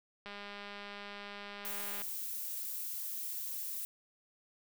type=click train; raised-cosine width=0.3 ms; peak=-30 dBFS; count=358; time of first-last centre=0.26-2.019 s; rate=203 Hz
type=noise; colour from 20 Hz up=violet; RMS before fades=-40 dBFS; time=1.65-3.85 s; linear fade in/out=0 ms
effects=none